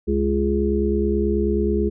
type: harmonic tone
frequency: 69.3 Hz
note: C#2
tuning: in tune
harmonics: 1 / 3 / 5 / 6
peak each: -23 / -23 / -23 / -23 dBFS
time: 0.07-1.9 s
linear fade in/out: 20 ms
effects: none